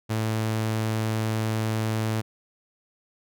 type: tone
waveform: sawtooth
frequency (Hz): 110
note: A2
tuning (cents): 0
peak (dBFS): -20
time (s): 0.09-2.22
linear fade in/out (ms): 20
effects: none